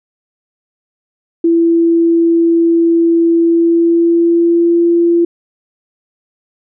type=tone with pitch glide; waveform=sine; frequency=334.6 to 341 Hz; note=E4 to F4; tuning=+26 to -41 cents; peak=-7 dBFS; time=1.44-5.25 s; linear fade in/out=5 ms; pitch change=+33 cents; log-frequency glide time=3.39-4.84 s; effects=none